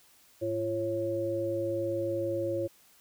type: tone cluster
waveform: sine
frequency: 106.9 / 342.7 / 548 Hz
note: A2 / F4 / C#5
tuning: -49 / -33 / -20 cents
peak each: -39 / -32 / -31 dBFS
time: 0.41-2.68 s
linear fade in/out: 20 ms
effects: white hiss -61 dBFS RMS until 3 s